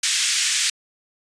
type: band-pass noise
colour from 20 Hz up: white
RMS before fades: -21 dBFS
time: 0.03-0.7 s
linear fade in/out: 5 ms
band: 1800 to 8300 Hz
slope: 24 dB/octave
effects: resampled to 22050 Hz

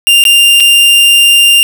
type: tone with dropouts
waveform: 45% pulse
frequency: 2794 Hz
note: F7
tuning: in tune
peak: -3 dBFS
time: 0.07-1.63 s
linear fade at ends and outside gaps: 0 ms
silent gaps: 0.239-0.252 / 0.601-0.605 s
effects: none

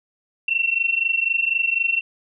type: tone pair together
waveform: sine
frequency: 2701 / 2725 Hz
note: E7 / F7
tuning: +42 / -43 cents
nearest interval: unison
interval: 15 cents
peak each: -21 dBFS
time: 0.48-2.01 s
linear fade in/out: 5 ms
effects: none

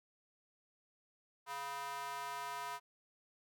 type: tone with high-pass filter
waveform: square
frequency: 140 Hz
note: C#3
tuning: 18 cents sharp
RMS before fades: -43 dBFS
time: 1.46-2.8 s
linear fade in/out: 50 ms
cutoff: 960 Hz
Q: 2.9
effects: none

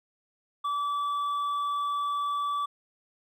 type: tone with hard clipping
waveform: sine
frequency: 1154 Hz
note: D6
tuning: 31 cents flat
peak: -28 dBFS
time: 0.64-2.66 s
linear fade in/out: 10 ms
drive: 4 dB
effects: none

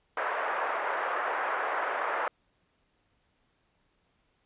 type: band-pass noise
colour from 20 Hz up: white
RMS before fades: -31 dBFS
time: 0.17-2.28 s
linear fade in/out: 2 ms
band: 490 to 1600 Hz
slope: 24 dB/octave
effects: pink hiss -72 dBFS RMS until 4.45 s + resampled to 8000 Hz

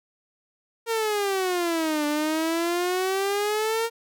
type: exponential two-way sweep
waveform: sawtooth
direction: down then up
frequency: 464.4 to 293.7 to 464.4 Hz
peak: -19 dBFS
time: 0.86-3.9 s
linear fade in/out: 50 ms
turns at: 2.06 s
effects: none

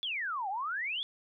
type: exponential two-way sweep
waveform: sine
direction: down then up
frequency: 3520 to 740 to 3520 Hz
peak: -32 dBFS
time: 0.03-1.03 s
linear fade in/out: 0 ms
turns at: 0.49 s
effects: none

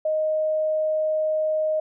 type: tone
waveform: sine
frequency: 622.3 Hz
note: D#5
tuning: in tune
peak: -20 dBFS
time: 0.05-1.8 s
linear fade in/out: 5 ms
effects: none

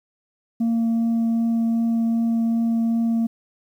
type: tone with vibrato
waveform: sine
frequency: 229.5 Hz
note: A#3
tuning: 27 cents flat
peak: -15 dBFS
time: 0.6-3.27 s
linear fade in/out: 10 ms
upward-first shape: triangle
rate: 2.6 Hz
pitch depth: 8 cents each way
effects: tanh soft clip ceiling -17 dBFS + 9-bit

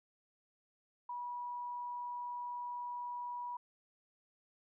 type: tone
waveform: sine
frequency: 972 Hz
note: B5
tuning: 28 cents flat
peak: -39 dBFS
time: 1.09-3.57 s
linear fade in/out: 5 ms
effects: none

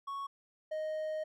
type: tone pair in turn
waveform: triangle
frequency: 1108.7 / 622.2 Hz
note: C#6 / D#5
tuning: 0 / 0 cents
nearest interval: minor seventh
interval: 1000 cents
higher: first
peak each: -35 / -32 dBFS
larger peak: second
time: 0.07-0.27 / 0.71-1.24 s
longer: second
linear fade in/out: 10 ms
effects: none

